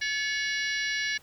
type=harmonic tone with a mistuned harmonic; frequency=573 Hz; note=D5; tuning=43 cents flat; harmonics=3 / 4 / 5 / 6 / 7 / 8 / 9 / 10; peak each=-30 / -33 / -37 / -42 / -37 / -42 / -42 / -40 dBFS; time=0.01-1.18 s; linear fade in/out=10 ms; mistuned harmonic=4; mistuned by=-63 cents; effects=pink hiss -57 dBFS RMS until 1.22 s